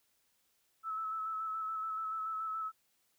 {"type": "tone with vibrato", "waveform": "sine", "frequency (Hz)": 1303, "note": "E6", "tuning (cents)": -20, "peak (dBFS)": -35, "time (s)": [0.83, 2.72], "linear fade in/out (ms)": 50, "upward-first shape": "square", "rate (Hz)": 7, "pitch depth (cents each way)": 19, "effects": ["white hiss -75 dBFS RMS until 3.18 s"]}